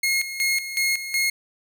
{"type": "tone with tremolo", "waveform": "sawtooth", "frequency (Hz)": 2155, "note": "C#7", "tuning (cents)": -49, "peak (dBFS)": -16, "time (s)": [0.03, 1.3], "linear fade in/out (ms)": 5, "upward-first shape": "square", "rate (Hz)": 2.7, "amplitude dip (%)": 70, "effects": []}